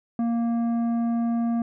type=tone with tanh clipping; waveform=triangle; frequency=233.1 Hz; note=A#3; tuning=in tune; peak=-23 dBFS; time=0.19-1.62 s; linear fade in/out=2 ms; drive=13 dB; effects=none